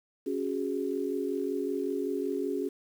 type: chord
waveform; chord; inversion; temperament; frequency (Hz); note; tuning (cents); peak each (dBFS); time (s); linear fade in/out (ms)
sine; C# suspended fourth; none; equal; 277.2 / 370 / 415.3; C#4 / F#4 / G#4; 0 / 0 / 0; -33; 0.26-2.69; 10
effects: 9-bit